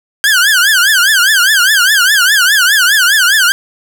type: tone with vibrato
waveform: sawtooth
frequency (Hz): 1571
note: G6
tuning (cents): +3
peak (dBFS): -3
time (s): 0.24-3.52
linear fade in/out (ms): 0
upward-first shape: triangle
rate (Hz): 4.9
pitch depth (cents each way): 230
effects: none